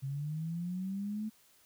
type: linear sweep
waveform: sine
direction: up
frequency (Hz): 132.9 to 219.4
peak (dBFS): -34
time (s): 0.02-1.3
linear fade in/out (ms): 20
effects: white hiss -65 dBFS RMS until 1.65 s